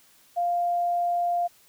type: tone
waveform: sine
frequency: 698.5 Hz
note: F5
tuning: in tune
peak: -22 dBFS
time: 0.36-1.48 s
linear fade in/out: 20 ms
effects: white hiss -58 dBFS RMS until 1.68 s